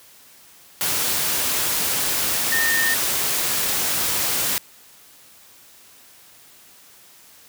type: tone in noise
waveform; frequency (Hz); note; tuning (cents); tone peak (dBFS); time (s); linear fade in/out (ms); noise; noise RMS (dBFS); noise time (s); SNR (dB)
sine; 1827; A#6; -35; -19; 2.52-2.94; 0; white; -22; 0.81-4.58; 0
effects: white hiss -49 dBFS RMS until 7.48 s + high-pass 60 Hz 12 dB/octave